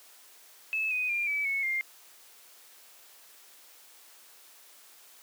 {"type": "tone with pitch steps", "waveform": "sine", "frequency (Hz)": [2606, 2498, 2395, 2296, 2202, 2111], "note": ["E7", "D#7", "D7", "D7", "C#7", "C7"], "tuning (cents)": [-20, 6, 33, -40, -12, 15], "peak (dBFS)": -27, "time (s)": [0.73, 1.81], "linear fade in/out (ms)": 0, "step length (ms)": 180, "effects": ["white hiss -55 dBFS RMS until 5.22 s", "high-pass 400 Hz 12 dB/octave"]}